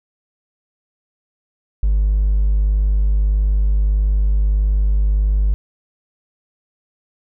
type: tone with hard clipping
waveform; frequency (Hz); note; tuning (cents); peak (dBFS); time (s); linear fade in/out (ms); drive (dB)
triangle; 50.8; G#1; -38; -12; 1.83-5.54; 0; 2
effects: none